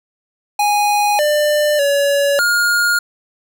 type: tone with pitch steps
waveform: square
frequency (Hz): 827 / 596 / 566 / 1422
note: G#5 / D5 / C#5 / F6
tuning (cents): -8 / +25 / +36 / +31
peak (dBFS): -13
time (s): 0.59-2.99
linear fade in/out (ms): 5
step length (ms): 600
effects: none